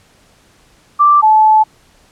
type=tone pair in turn; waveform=sine; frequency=1174 / 866.4 Hz; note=D6 / A5; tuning=-1 / -27 cents; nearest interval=perfect fourth; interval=526 cents; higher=first; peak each=-5 dBFS; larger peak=neither; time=0.99-1.22 / 1.22-1.64 s; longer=second; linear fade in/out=20 ms; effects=pink hiss -50 dBFS RMS until 2.11 s + low-pass 10000 Hz 12 dB/octave